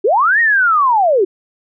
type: linear two-way sweep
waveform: sine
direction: up then down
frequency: 349.2 to 1893 to 349.2 Hz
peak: -9 dBFS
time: 0.04-1.25 s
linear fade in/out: 10 ms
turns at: 0.4 s
effects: none